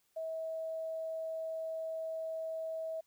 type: tone with quantisation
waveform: sine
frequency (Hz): 645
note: E5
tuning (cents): -38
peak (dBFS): -36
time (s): 0.16-3.01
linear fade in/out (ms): 10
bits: 11
effects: white hiss -75 dBFS RMS until 3.06 s